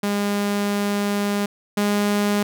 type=tone pair in turn; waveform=sawtooth; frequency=203.5 / 205.4 Hz; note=G#3 / G#3; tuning=-35 / -19 cents; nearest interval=unison; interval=16 cents; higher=second; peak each=-16 / -14 dBFS; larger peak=second; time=0.03-1.46 / 1.77-2.43 s; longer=first; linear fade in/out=5 ms; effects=none